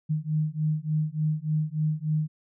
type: beating tone pair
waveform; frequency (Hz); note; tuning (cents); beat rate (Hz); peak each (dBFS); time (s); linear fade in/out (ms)
sine; 152.6 / 156; D#3 / D#3; -33 / +5; 3.4; -27; 0.09-2.28; 20
effects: none